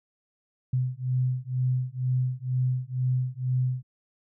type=beating tone pair; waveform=sine; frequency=126.4 / 128.5 Hz; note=B2 / C3; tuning=+41 / -31 cents; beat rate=2.1 Hz; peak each=-27 dBFS; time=0.73-3.83 s; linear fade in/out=5 ms; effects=none